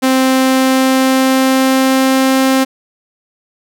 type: tone with pitch glide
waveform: sawtooth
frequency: 261.6 to 264.6 Hz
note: C4 to C4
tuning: 0 to +20 cents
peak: -5 dBFS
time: 0.02-2.65 s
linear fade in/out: 20 ms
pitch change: +20 cents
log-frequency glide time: 0.21-2.35 s
effects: none